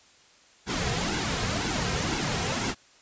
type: noise with flanger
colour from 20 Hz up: pink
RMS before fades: -28 dBFS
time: 0.66-2.75 s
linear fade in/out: 50 ms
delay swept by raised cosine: 1.6 to 3.5 ms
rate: 2 Hz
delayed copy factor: -0.6
effects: white hiss -57 dBFS RMS until 3.01 s + resampled to 16000 Hz